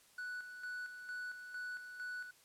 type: tone with tremolo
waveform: triangle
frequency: 1481 Hz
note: F#6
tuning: 1 cent sharp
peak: -39 dBFS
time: 0.18-2.31 s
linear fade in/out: 5 ms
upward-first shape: square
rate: 2.2 Hz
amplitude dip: 55%
effects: white hiss -66 dBFS RMS until 2.44 s + low-pass 12000 Hz 12 dB/octave